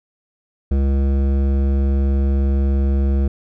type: tone with hard clipping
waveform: triangle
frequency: 68.4 Hz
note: C#2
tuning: 23 cents flat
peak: -16 dBFS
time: 0.71-3.28 s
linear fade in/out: 5 ms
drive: 17 dB
effects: none